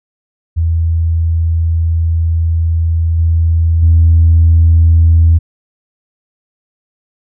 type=tone with level steps; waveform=sine; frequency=82.41 Hz; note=E2; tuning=in tune; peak=-9 / -7 / -3 dBFS; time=0.56-5.39 s; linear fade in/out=20 ms; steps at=3.18 / 3.82 s; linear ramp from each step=10 ms; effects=tanh soft clip ceiling 0 dBFS